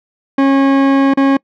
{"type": "tone with dropouts", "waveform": "40% pulse", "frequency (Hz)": 273.2, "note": "C#4", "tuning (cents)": -25, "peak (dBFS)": -7, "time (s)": [0.38, 1.37], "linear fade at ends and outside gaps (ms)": 5, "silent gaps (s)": [1.138, 1.172], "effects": ["noise-tail reverb RT60 0.1 s tail -25 dB re dry", "low-pass 2000 Hz 12 dB/octave"]}